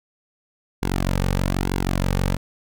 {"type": "tone with flanger", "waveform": "sawtooth", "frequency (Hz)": 46.25, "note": "F#1", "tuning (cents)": 0, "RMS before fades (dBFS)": -22, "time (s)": [0.82, 2.37], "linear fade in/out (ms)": 10, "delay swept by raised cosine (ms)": [1.6, 3], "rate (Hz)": 1.1, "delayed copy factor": -0.7, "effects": []}